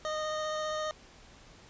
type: tone with vibrato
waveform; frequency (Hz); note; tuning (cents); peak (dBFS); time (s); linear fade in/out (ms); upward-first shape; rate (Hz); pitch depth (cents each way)
25% pulse; 617; D#5; -15; -28; 0.05-0.91; 0; sine; 15; 8
effects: pink hiss -55 dBFS RMS until 1.69 s + resampled to 16000 Hz